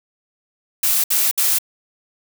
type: noise bursts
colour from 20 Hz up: blue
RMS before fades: -17 dBFS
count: 3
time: 0.83-1.586 s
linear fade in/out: 5 ms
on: 210 ms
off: 63 ms
effects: none